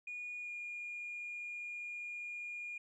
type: tone with pitch glide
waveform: sine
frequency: 2448 to 2425 Hz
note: D#7 to D#7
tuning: -29 to -45 cents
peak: -40 dBFS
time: 0.07-2.78 s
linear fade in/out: 5 ms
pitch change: -16 cents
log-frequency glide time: 0.41-0.5 s
effects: tanh soft clip ceiling -37 dBFS